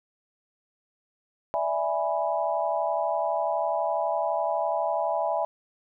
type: chord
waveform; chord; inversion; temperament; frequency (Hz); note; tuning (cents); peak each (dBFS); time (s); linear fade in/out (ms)
sine; E dominant seventh; third; equal; 587.3 / 659.3 / 830.6 / 987.8; D5 / E5 / G#5 / B5; 0 / 0 / 0 / 0; -31 / -27 / -29 / -32; 1.54-5.45; 0
effects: none